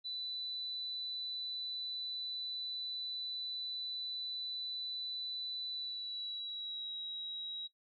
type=tone with pitch glide; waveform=sine; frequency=3985 to 3845 Hz; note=B7 to B7; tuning=+15 to -47 cents; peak=-39 dBFS; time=0.04-7.68 s; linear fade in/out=20 ms; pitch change=-62 cents; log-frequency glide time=5.7-6.92 s; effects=noise-tail reverb RT60 0.1 s tail -18 dB re dry